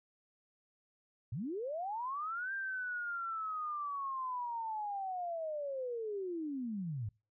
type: linear two-way sweep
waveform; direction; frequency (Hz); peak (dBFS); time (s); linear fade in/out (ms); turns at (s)
sine; up then down; 96.2 to 1595 to 96.2; -36; 1.32-7.09; 5; 2.53
effects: noise-tail reverb RT60 0.3 s tail -25 dB re dry